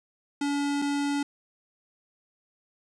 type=tone pair in turn; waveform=square; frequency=285.2 / 285.2 Hz; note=C#4 / C#4; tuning=+49 / +49 cents; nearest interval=unison; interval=0 cents; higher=neither; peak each=-26 dBFS; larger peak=neither; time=0.41-0.82 / 0.82-1.23 s; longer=neither; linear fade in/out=5 ms; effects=resampled to 22050 Hz + 9-bit